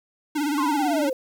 square tone with vibrato, 293.7 Hz, D4, in tune, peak -23 dBFS, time 0.35-1.1 s, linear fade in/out 10 ms, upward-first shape sine, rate 18 Hz, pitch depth 93 cents each way
sine exponential sweep, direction down, 1108.7 to 507 Hz, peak -23 dBFS, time 0.58-1.13 s, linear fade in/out 2 ms
effects 8-bit

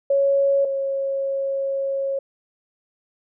sine tone pair in turn, 554.4 / 546.5 Hz, C#5 / C#5, 0 / -25 cents, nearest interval unison, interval 25 cents, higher first, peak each -15 / -21 dBFS, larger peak first, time 0.1-0.65 / 0.65-2.19 s, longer second, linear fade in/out 5 ms, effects none

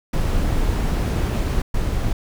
brown noise bursts at uneven times, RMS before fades -20 dBFS, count 2, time 0.13-1.62 / 1.74-2.13 s, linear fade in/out 5 ms, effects none

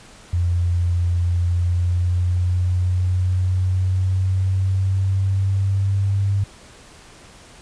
sine tone with pitch glide, 87.31 to 99.14 Hz, F2 to G2, 0 to +20 cents, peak -16 dBFS, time 0.33-6.44 s, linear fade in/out 5 ms, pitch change +220 cents, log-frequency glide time 1.47-6.3 s, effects pink hiss -45 dBFS RMS until 7.61 s + resampled to 22050 Hz

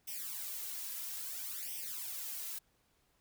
blue noise with flanger, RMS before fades -42 dBFS, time 0.07-2.59 s, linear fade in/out 10 ms, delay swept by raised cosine 0.35 to 3.05 ms, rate 0.6 Hz, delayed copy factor +1, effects pink hiss -74 dBFS RMS until 3.2 s

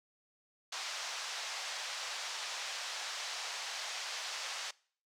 white band-pass noise, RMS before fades -41 dBFS, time 0.72-4.71 s, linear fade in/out 5 ms, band 620 to 6100 Hz, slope 24 dB/octave, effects noise-tail reverb RT60 0.5 s tail -23 dB re dry

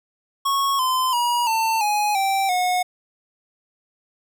square tone with pitch steps, 1102 / 1028.2 / 959.3 / 895.1 / 835.2 / 779.2 / 727 Hz, C#6 / C6 / A#5 / A5 / G#5 / G5 / F#5, -11 / -31 / +49 / +29 / +10 / -11 / -31 cents, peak -19 dBFS, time 0.45-2.83 s, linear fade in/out 10 ms, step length 340 ms, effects none

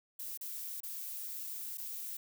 violet noise with dropouts, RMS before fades -42 dBFS, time 0.19-2.17 s, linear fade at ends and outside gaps 5 ms, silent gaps 0.375-0.41 / 0.805-0.832 / 1.774-1.78 s, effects none

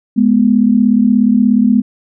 sine tone pair together, 210 / 246.8 Hz, G#3 / B3, +19 / -1 cents, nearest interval minor third, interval 280 cents, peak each -10 dBFS, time 0.16-1.82 s, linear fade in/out 20 ms, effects none

